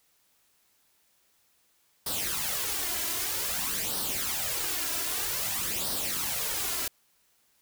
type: noise with flanger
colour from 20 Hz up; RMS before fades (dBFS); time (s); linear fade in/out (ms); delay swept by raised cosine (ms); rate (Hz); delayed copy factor
white; -31; 2.06-6.88; 5; 0.21 to 3.01; 0.52; +0.65
effects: white hiss -68 dBFS RMS until 7.61 s